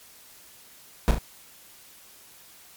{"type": "noise with echo", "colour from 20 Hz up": "brown", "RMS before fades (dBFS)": -17, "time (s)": [1.08, 1.11], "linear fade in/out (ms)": 0, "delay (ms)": 37, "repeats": 2, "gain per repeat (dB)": -6, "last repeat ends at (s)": 1.184, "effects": ["white hiss -51 dBFS RMS until 2.76 s", "MP3 96 kbps"]}